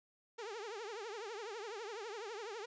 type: tone with vibrato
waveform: sawtooth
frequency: 432.6 Hz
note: A4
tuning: 29 cents flat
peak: -39 dBFS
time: 0.38-2.66 s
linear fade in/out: 10 ms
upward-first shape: triangle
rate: 12 Hz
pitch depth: 210 cents each way
effects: resampled to 16000 Hz + 12-bit